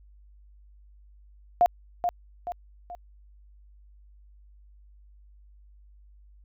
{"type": "tone with echo", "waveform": "sine", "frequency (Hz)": 706, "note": "F5", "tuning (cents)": 19, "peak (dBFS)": -15, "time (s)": [1.61, 1.66], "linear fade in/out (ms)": 0, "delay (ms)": 430, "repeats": 3, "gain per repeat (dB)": -7, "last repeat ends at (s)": 2.95, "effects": ["added 50 Hz sine -51 dBFS peak until 6.44 s"]}